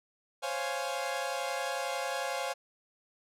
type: chord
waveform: sawtooth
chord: Db major seventh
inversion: third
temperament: equal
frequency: 523.3 / 554.4 / 698.5 / 830.6 Hz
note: C5 / Db5 / F5 / Ab5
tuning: 0 / 0 / 0 / 0 cents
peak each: -34 dBFS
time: 0.42-2.54 s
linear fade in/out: 20 ms
effects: low-pass 11000 Hz 12 dB/octave